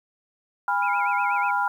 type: chord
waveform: sine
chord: F diminished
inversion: first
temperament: equal with one note detuned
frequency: 814.9 / 987.8 / 1396.9 Hz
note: Ab5 / Cb6 / F6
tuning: -33 / 0 / 0 cents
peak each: -25 dBFS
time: 0.68-1.68 s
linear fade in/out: 2 ms
type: tone with vibrato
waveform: sine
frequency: 2349 Hz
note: D7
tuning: in tune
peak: -32 dBFS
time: 0.82-1.51 s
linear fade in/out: 5 ms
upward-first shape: sine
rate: 8.2 Hz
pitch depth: 170 cents each way
effects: 9-bit